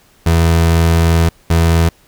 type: tone pair in turn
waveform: 30% pulse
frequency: 83 / 83 Hz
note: E2 / E2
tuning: +12 / +12 cents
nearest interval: unison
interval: 0 cents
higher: neither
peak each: -6 dBFS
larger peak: neither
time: 0.26-1.29 / 1.5-1.89 s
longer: first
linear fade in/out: 5 ms
effects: pink hiss -50 dBFS RMS until 2.07 s